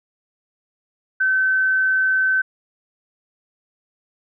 sine tone, 1532 Hz, G6, 40 cents flat, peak -15 dBFS, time 1.2-2.42 s, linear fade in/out 10 ms, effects none

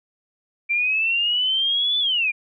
sine linear two-way sweep, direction up then down, 2348 to 3503 to 2348 Hz, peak -18 dBFS, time 0.69-2.32 s, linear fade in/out 20 ms, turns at 1.99 s, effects none

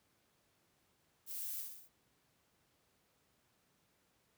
violet noise with echo, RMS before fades -44 dBFS, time 1.26-1.65 s, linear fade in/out 50 ms, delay 61 ms, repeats 4, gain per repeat -4 dB, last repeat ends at 1.894 s, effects pink hiss -75 dBFS RMS until 4.37 s + high-pass 80 Hz 12 dB/octave

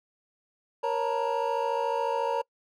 triangle tone cluster, 471.3 / 551 / 899 / 953 Hz, A#4 / C#5 / A5 / A#5, +19 / -11 / +37 / +38 cents, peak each -29 dBFS, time 0.83-2.42 s, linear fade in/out 10 ms, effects noise-tail reverb RT60 0.1 s tail -26 dB re dry

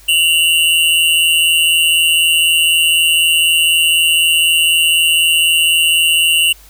square tone pair together, 2760 / 2924 Hz, F7 / F#7, -21 / -21 cents, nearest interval minor second, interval 100 cents, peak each -13 dBFS, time 0.08-6.53 s, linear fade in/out 10 ms, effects added 50 Hz sine -42 dBFS peak until 6.69 s + white hiss -44 dBFS RMS until 6.69 s

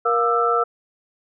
sine tone cluster, 471.2 / 703 / 1200 / 1328 Hz, A#4 / F5 / D6 / E6, +19 / +11 / +37 / +12 cents, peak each -21 / -24 / -26 / -19 dBFS, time 0.05-0.64 s, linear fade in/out 10 ms, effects none

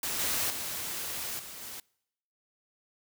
white noise with level steps, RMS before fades -33 / -30 / -36 / -44 / -42 dBFS, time 0.03-1.8 s, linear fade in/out 2 ms, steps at 0.19 / 0.5 / 1.39 / 1.61 s, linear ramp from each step 2 ms, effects noise-tail reverb RT60 0.8 s tail -26 dB re dry

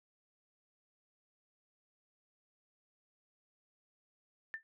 sine tone with exponential decay, 1784 Hz, A6, 23 cents sharp, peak -34 dBFS, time 4.54-4.63 s, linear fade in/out 0 ms, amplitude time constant 19 ms, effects none

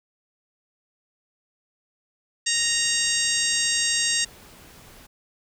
harmonic tone, 932.3 Hz, A#5, in tune, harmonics 2 / 3 / 4 / 5 / 6 / 7 / 8 / 9, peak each -29 / -29 / -29 / -29 / -29 / -29 / -29 / -29 dBFS, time 2.46-4.25 s, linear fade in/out 10 ms
pink noise, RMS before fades -48 dBFS, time 2.53-5.07 s, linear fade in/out 10 ms
effects none

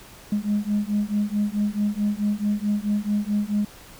sine beating tone pair, 205.1 / 209.7 Hz, G#3 / G#3, -21 / +17 cents, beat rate 4.6 Hz, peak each -23 dBFS, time 0.32-3.65 s, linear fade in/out 5 ms, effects tanh soft clip ceiling -15 dBFS + pink hiss -46 dBFS RMS until 3.99 s

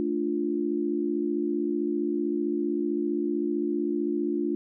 sine chord, D minor, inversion second, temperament equal, 220 / 293.7 / 349.2 Hz, A3 / D4 / F4, 0 / 0 / 0 cents, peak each -32 / -28 / -28 dBFS, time 0-4.55 s, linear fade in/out 0 ms, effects none

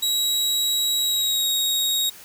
sawtooth tone with pitch glide, 3860 to 3772 Hz, B7 to A#7, -40 to +20 cents, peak -17 dBFS, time 0.02-2.1 s, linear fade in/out 10 ms, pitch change -40 cents, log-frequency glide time 0.99-1.5 s, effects white hiss -44 dBFS RMS until 2.24 s

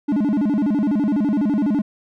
triangle tone with vibrato, 246.9 Hz, B3, in tune, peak -14 dBFS, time 0.08-1.82 s, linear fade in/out 10 ms, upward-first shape square, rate 12 Hz, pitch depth 280 cents each way, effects none

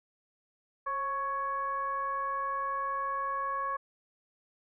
sine tone with frequency modulation, 1108.7 Hz, C#6, in tune, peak -30 dBFS, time 0.86-3.77 s, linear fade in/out 10 ms, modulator 568 Hz, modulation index 0.56, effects none

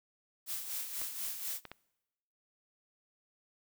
blue noise with tremolo, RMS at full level -37 dBFS, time 0.46-1.61 s, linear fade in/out 50 ms, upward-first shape sine, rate 4.1 Hz, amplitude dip 55%
clicks, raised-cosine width 0.3 ms, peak -28 dBFS, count 3, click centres 1.016 / 1.653 / 1.716 s
effects noise-tail reverb RT60 1.0 s tail -24 dB re dry

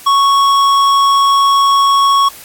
sine tone with hard clipping, 1108.7 Hz, C#6, in tune, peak -9 dBFS, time 0.06-2.29 s, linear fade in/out 10 ms, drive 11 dB, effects white hiss -35 dBFS RMS until 2.44 s + AAC 64 kbps

